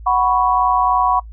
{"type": "chord", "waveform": "sine", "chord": "F# suspended fourth", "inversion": "none", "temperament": "just", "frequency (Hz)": [740, 986.7, 1110], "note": ["F#5", "B5", "C#6"], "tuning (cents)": [0, -2, 2], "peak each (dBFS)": -17, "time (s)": [0.06, 1.2], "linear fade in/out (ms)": 10, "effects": ["noise-tail reverb RT60 0.1 s tail -22 dB re dry", "added 55 Hz sine -32 dBFS peak until 1.32 s"]}